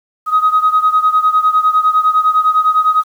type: beating tone pair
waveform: sine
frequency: 1255 / 1264.9 Hz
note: D#6 / D#6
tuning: +15 / +28 cents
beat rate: 9.9 Hz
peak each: -10 / -13 dBFS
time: 0.26-3.04 s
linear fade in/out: 50 ms
effects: tanh soft clip ceiling -3 dBFS + 7-bit